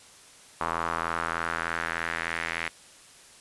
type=tone with band-pass filter sweep; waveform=square; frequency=41.65 Hz; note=E1; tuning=19 cents sharp; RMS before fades=-31 dBFS; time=0.6-2.69 s; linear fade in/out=10 ms; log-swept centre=1100 to 2100 Hz; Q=2.8; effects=white hiss -52 dBFS RMS until 3.4 s + resampled to 24000 Hz